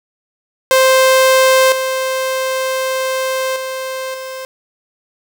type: tone with level steps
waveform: sawtooth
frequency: 523.3 Hz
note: C5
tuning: in tune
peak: -4 / -12 / -17 / -21 dBFS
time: 0.71-4.45 s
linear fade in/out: 0 ms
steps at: 1.72 / 3.56 / 4.14 s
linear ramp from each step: 2 ms
effects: 7-bit